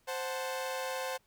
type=chord; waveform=sawtooth; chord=F# diminished; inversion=second; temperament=equal; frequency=523.3 / 740 / 880 Hz; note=C5 / F#5 / A5; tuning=0 / 0 / 0 cents; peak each=-32 / -38 / -38 dBFS; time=0.07-1.18 s; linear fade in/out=20 ms; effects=pink hiss -71 dBFS RMS until 1.26 s